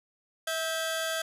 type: tone cluster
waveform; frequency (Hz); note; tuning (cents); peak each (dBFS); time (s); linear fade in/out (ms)
sawtooth; 649 / 1580 / 3432; E5 / G6 / A7; -27 / +13 / -44; -28 / -30 / -35; 0.47-1.22; 5
effects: resampled to 32000 Hz + 9-bit